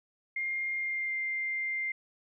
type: tone with pitch glide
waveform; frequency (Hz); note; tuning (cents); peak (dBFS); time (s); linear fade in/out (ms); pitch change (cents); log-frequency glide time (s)
sine; 2119 to 2100; C7 to C7; +21 to +6; -30; 0.36-1.92; 5; -15; 0.76-1.13
effects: none